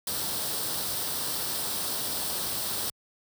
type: noise with comb filter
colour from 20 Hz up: white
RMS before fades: -31 dBFS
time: 0.07-2.9 s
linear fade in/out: 2 ms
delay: 0.22 ms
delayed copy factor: +0.55
effects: high-pass 60 Hz 12 dB/octave